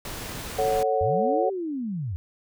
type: noise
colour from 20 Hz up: pink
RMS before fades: -35 dBFS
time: 0.05-0.83 s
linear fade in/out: 2 ms
type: chord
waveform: sine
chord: F# minor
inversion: first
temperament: just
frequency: 444 / 555 / 740 Hz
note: A4 / C#5 / F#5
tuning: +16 / +2 / 0 cents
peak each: -25 dBFS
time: 0.58-1.5 s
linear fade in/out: 10 ms
type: linear two-way sweep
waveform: sine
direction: up then down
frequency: 77.78 to 397.7 to 77.78 Hz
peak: -27 dBFS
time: 1.01-2.16 s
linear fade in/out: 0 ms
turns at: 1.5 s
effects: none